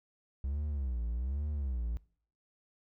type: tone with vibrato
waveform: triangle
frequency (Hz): 65.41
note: C2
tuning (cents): 0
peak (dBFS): -30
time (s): 0.44-1.97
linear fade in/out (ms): 0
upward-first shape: sine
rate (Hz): 1.2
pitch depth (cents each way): 230
effects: noise-tail reverb RT60 0.5 s tail -22 dB re dry